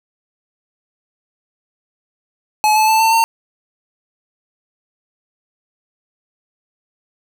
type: tone with pitch steps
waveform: square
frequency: 854 / 867.4 / 881.1 / 894.9 / 909 Hz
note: G#5 / A5 / A5 / A5 / A#5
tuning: +48 / -25 / +2 / +29 / -44 cents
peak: -11 dBFS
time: 2.64-3.24 s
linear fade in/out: 0 ms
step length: 120 ms
effects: none